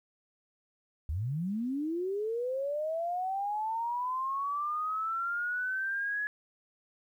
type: linear sweep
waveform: sine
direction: up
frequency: 68.1 to 1696 Hz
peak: -30 dBFS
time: 1.09-6.27 s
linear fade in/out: 0 ms
effects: 11-bit